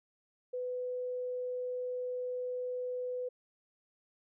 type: tone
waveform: sine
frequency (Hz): 499.4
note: B4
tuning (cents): +19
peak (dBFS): -34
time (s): 0.53-3.29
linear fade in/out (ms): 10
effects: none